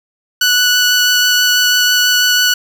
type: tone with vibrato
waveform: 15% pulse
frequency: 1479 Hz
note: F#6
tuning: 1 cent flat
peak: -3 dBFS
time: 0.41-2.54 s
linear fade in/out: 5 ms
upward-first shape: sine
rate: 6.1 Hz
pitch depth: 8 cents each way
effects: none